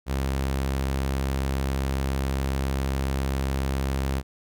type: tone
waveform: sawtooth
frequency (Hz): 67.3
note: C2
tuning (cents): +49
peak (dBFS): -20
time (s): 0.06-4.23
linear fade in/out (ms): 50
effects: none